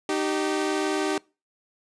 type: tone pair together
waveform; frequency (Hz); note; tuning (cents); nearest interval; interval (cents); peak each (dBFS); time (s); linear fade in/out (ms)
sawtooth; 306.9 / 386.7; D#4 / G4; -24 / -24; major third; 400; -23 / -22; 0.09-1.18; 2
effects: noise-tail reverb RT60 0.3 s tail -24 dB re dry + resampled to 22050 Hz